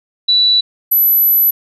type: tone pair in turn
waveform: sine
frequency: 3951 / 11956 Hz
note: B7 / F#9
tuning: 0 / +17 cents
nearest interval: octave + perfect fifth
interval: 1917 cents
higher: second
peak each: -8 dBFS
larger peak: neither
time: 0.28-0.61 / 0.91-1.51 s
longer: second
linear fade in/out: 10 ms
effects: none